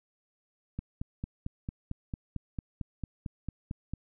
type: click train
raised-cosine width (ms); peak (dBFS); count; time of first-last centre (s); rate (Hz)
5; -22; 15; 0.79-3.936; 4.45
effects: none